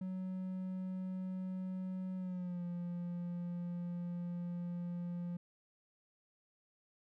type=tone with pitch glide; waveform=triangle; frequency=186.1 to 174.64 Hz; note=F#3 to F3; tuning=+10 to 0 cents; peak=-36 dBFS; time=0.01-5.37 s; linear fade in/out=5 ms; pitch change=-110 cents; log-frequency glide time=2.16-2.64 s; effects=none